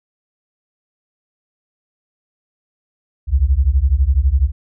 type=beating tone pair; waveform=sine; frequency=61.74 / 73.74 Hz; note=B1 / D2; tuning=0 / +8 cents; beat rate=12 Hz; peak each=-14 dBFS; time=3.27-4.52 s; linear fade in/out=50 ms; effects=none